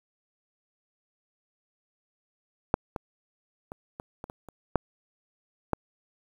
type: clicks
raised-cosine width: 1 ms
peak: -6 / -18 / -24 / -23 / -23 / -27 / -30 / -7 / -10 dBFS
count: 9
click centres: 2.741 / 2.962 / 3.719 / 3.999 / 4.241 / 4.299 / 4.487 / 4.757 / 5.733 s
effects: 8-bit